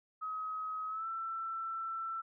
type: tone with pitch glide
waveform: sine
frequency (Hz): 1271 to 1335.7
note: D#6 to E6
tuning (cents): +36 to +22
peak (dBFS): -36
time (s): 0.21-2.22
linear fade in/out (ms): 20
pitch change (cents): +86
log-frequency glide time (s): 0.88-1.07
effects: none